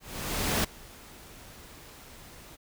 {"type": "noise with ADSR envelope", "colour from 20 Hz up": "pink", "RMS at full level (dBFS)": -26, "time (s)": [0, 2.57], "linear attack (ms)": 640, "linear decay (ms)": 9, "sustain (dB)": -23, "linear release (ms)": 27, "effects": []}